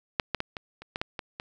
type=clicks; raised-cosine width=0.3 ms; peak=-7 / -10 / -13 / -19 / -27 / -15 / -12 / -17 / -19 dBFS; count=9; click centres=0.198 / 0.347 / 0.404 / 0.568 / 0.82 / 0.959 / 1.015 / 1.192 / 1.399 s; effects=none